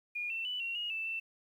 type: tone with pitch steps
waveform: sine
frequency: 2432 / 2688 / 2978 / 2739 / 2874 / 2648 / 2672 Hz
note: D#7 / E7 / F#7 / F7 / F7 / E7 / E7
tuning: -40 / +33 / +11 / -34 / +49 / +7 / +23 cents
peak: -34 dBFS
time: 0.15-1.2 s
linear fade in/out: 10 ms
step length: 150 ms
effects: 11-bit